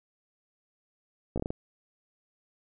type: slowing click train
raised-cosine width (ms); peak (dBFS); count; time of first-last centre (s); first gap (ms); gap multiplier
2; -18; 6; 1.36-1.505; 16; 1.3
effects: none